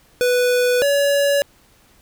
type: tone pair in turn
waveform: square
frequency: 493.9 / 566.5 Hz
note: B4 / C#5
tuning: 0 / +37 cents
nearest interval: major second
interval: 237 cents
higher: second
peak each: -15 dBFS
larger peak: neither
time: 0.21-0.82 / 0.82-1.42 s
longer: first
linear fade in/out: 0 ms
effects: pink hiss -54 dBFS RMS until 2.01 s